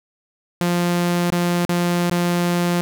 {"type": "tone with dropouts", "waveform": "sawtooth", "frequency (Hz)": 174.7, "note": "F3", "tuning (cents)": 1, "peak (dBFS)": -13, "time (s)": [0.61, 2.81], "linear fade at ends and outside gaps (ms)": 0, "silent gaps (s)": [[1.303, 1.323], [1.651, 1.693], [2.098, 2.113]], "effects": []}